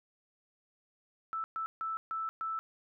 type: tone bursts at uneven times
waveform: sine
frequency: 1318.5 Hz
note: E6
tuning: in tune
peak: -33 dBFS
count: 5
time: 1.33-1.44 / 1.56-1.66 / 1.81-1.97 / 2.11-2.29 / 2.41-2.59 s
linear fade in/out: 0 ms
effects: none